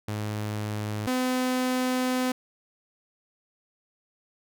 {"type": "tone pair in turn", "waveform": "sawtooth", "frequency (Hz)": [105.8, 254.3], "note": ["G#2", "C4"], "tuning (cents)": [33, -49], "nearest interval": "octave + minor third", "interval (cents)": 1518, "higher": "second", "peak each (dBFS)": [-25, -20], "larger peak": "second", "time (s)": [[0.08, 1.07], [1.07, 2.32]], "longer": "second", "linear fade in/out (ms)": 5, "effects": []}